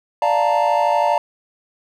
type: chord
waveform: triangle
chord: Bb major seventh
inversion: first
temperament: equal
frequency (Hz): 587.3 / 698.5 / 880 / 932.3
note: D5 / F5 / A5 / Bb5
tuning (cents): 0 / 0 / 0 / 0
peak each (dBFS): -18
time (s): 0.22-1.18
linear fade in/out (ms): 2
effects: none